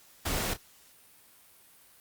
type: noise with echo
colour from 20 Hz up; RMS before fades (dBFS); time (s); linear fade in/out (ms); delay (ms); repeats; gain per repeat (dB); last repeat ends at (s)
pink; -31; 0.25-0.54; 10; 30; 1; -12; 0.57
effects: white hiss -58 dBFS RMS until 2 s + Opus 48 kbps